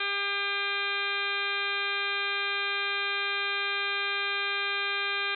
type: harmonic tone with a mistuned harmonic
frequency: 400 Hz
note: G4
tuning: 35 cents sharp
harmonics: 1 / 2 / 3 / 4 / 5 / 6 / 7 / 8 / 9 / 10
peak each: -40 / -43 / -36 / -33 / -40 / -32 / -44 / -37 / -38 / -40 dBFS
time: 0-5.35 s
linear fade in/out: 5 ms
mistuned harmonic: 5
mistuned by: +22 cents
effects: none